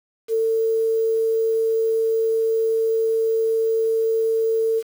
sine tone with quantisation, 448.7 Hz, A4, 34 cents sharp, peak -17 dBFS, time 0.28-4.83 s, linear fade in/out 50 ms, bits 7, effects none

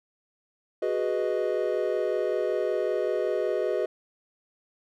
triangle chord, G# minor seventh, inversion third, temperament equal, 370 / 415.3 / 493.9 / 622.3 Hz, F#4 / G#4 / B4 / D#5, 0 / 0 / 0 / 0 cents, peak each -28 dBFS, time 0.82-3.86 s, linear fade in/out 5 ms, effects none

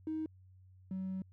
triangle tone pair in turn, 314.6 / 188.8 Hz, D#4 / F#3, +19 / +35 cents, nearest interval major sixth, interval 884 cents, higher first, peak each -31 / -33 dBFS, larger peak first, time 0.07-0.26 / 0.91-1.22 s, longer second, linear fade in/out 2 ms, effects tanh soft clip ceiling -32 dBFS + added 93 Hz sine -57 dBFS peak until 1.32 s

